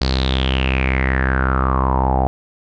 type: tone with low-pass filter sweep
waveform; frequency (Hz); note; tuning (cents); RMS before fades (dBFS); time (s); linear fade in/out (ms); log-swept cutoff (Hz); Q
sawtooth; 65.41; C2; 0; -17; 0.01-2.27; 0; 4600 to 740; 7.7
effects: none